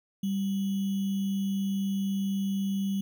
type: tone with sample-and-hold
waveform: sine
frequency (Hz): 196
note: G3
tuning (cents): 0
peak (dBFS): -26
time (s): 0.23-3.01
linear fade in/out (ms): 5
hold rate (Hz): 3150
effects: none